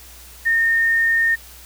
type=tone; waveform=sine; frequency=1830 Hz; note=A#6; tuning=32 cents flat; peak=-14 dBFS; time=0.45-1.36 s; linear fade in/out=20 ms; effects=added 60 Hz sine -44 dBFS peak until 1.65 s + white hiss -43 dBFS RMS until 1.65 s